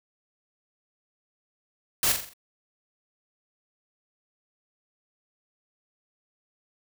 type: noise with echo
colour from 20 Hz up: white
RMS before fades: -23 dBFS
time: 2.03-2.12 s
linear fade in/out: 2 ms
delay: 43 ms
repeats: 5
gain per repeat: -6 dB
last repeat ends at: 2.335 s
effects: none